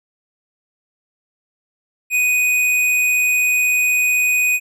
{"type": "tone with hard clipping", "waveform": "sine", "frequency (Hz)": 2489, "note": "D#7", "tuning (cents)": 0, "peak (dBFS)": -15, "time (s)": [2.1, 4.6], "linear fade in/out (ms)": 50, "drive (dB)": 13, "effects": []}